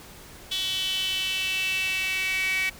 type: tone with high-pass filter sweep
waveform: sawtooth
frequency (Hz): 377.8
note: F#4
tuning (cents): +36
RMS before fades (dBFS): -27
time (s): 0.51-2.7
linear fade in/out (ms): 10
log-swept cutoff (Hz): 3300 to 2200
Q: 7.7
effects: pink hiss -46 dBFS RMS until 2.79 s